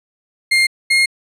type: tone pair in turn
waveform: 35% pulse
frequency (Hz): 2118 / 2140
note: C7 / C7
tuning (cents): +21 / +38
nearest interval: unison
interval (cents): 17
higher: second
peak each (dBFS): -9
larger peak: neither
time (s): 0.51-0.67 / 0.9-1.06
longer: neither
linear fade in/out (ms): 10
effects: low-pass 10000 Hz 12 dB/octave